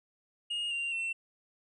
triangle tone with pitch steps, 2853 / 2775 / 2699 Hz, F7 / F7 / E7, +36 / -12 / +40 cents, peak -30 dBFS, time 0.5-1.13 s, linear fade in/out 10 ms, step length 210 ms, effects resampled to 24000 Hz

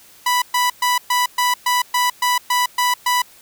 sawtooth tone bursts, 987.8 Hz, B5, in tune, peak -11 dBFS, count 11, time 0.26-3.22 s, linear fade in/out 5 ms, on 160 ms, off 120 ms, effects white hiss -47 dBFS RMS until 3.41 s

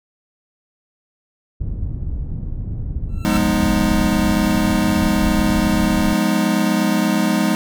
pink low-pass noise, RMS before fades -24 dBFS, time 1.6-6.14 s, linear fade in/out 10 ms, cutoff 130 Hz, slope 12 dB/octave
25% pulse tone with exponential growth, 1343 Hz, E6, 32 cents sharp, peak -18 dBFS, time 3.09-3.37 s, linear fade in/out 0 ms, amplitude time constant 60 ms
square chord, F half-diminished seventh, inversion none, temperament equal with one note detuned, 179.11 / 207.7 / 246.9 / 311.1 Hz, F3 / Ab3 / Cb4 / Eb4, +44 / 0 / 0 / 0 cents, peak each -23 / -19 / -23 / -22 dBFS, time 3.25-7.55 s, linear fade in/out 0 ms
effects none

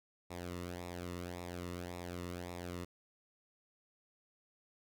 sawtooth tone with flanger, 88.2 Hz, F2, 18 cents sharp, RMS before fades -44 dBFS, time 0.3-2.85 s, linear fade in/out 10 ms, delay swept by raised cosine 0.65 to 1.29 ms, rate 1.8 Hz, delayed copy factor -0.7, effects none

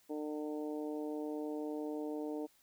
harmonic tone, 151 Hz, D3, 48 cents sharp, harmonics 2 / 3 / 4 / 5 / 6, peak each -39 / -42 / -47 / -52 / -54 dBFS, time 0.09-2.47 s, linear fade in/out 20 ms, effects white hiss -69 dBFS RMS until 2.62 s

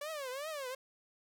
sawtooth tone with vibrato, 566 Hz, C#5, 36 cents sharp, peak -35 dBFS, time 0.01-0.75 s, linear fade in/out 5 ms, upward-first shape triangle, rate 2.6 Hz, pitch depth 240 cents each way, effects none

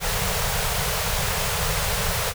pink band-stop noise, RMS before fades -24 dBFS, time 0-2.34 s, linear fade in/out 50 ms, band 190 to 410 Hz, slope 96 dB/octave, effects none

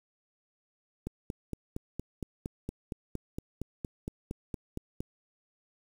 click train, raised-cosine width 3 ms, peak -22 dBFS, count 18, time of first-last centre 1.07-5.005 s, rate 4.32 Hz, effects 8-bit

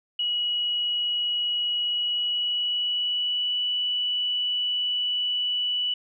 sine tone with pitch glide, 2915 to 2959 Hz, F#7 to F#7, -26 to -1 cents, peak -23 dBFS, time 0.19-5.94 s, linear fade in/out 5 ms, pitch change +25 cents, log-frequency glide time 1.82-3.61 s, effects none

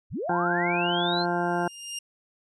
sine linear sweep, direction up, 33.54 to 4285 Hz, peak -28 dBFS, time 0.1-1.26 s, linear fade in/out 50 ms
harmonic tone, 174.61 Hz, F3, in tune, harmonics 1 / 2 / 3 / 4 / 5 / 6 / 8 / 9, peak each -31 / -29 / -36 / -29 / -31 / -38 / -35 / -35 dBFS, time 0.29-1.68 s, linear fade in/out 5 ms
20% pulse tone with exponential growth, 2811 Hz, F7, 11 cents sharp, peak -26 dBFS, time 1.16-1.99 s, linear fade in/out 5 ms, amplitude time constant 180 ms
effects resampled to 32000 Hz

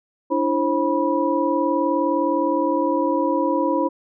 sine tone cluster, 293.5 / 333.1 / 533 / 977 Hz, D4 / E4 / C5 / B5, -1 / +18 / +32 / -19 cents, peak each -23 dBFS, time 0.3-3.89 s, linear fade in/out 20 ms, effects none

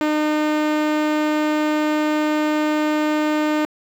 sawtooth tone, 304.2 Hz, D#4, 39 cents flat, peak -13 dBFS, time 0.01-3.65 s, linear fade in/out 0 ms, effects low-pass 3000 Hz 12 dB/octave + 7-bit

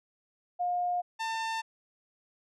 sine / sawtooth tone pair in turn, 712 / 897.1 Hz, F5 / A5, +33 / +33 cents, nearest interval major third, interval 400 cents, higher second, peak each -27 dBFS, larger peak neither, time 0.59-1.02 / 1.19-1.62 s, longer neither, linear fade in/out 20 ms, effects low-pass 6000 Hz 12 dB/octave

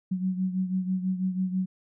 sine beating tone pair, 185 / 191.1 Hz, F#3 / G3, 0 / -44 cents, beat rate 6.1 Hz, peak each -26 / -32 dBFS, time 0.11-1.66 s, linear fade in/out 10 ms, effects none

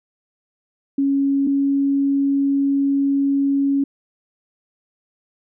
sine tone pair in turn, 276.7 / 277.7 Hz, C#4 / C#4, -3 / +3 cents, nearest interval unison, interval 6 cents, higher second, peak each -15 dBFS, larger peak neither, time 0.98-1.47 / 1.47-3.84 s, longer second, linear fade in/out 5 ms, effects none

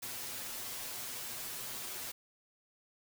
white noise with comb filter, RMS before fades -42 dBFS, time 0.02-2.12 s, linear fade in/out 10 ms, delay 8.1 ms, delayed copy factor +0.8, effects none

